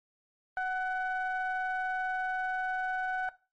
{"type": "ring-modulated tone", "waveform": "triangle", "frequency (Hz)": 376.7, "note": "F#4", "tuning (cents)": 31, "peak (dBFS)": -24, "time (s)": [0.57, 3.29], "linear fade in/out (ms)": 2, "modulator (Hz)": 1120, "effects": ["noise-tail reverb RT60 0.3 s tail -17 dB re dry", "MP3 48 kbps"]}